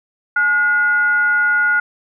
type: tone with frequency modulation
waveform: sine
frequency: 1438 Hz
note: F#6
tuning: 50 cents flat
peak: -12 dBFS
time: 0.36-1.8 s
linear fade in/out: 5 ms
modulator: 592 Hz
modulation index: 0.32
effects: none